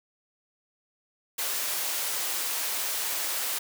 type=high-pass noise; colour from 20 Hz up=white; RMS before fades=-30 dBFS; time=1.38-3.59 s; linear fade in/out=10 ms; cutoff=440 Hz; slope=12 dB/octave; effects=none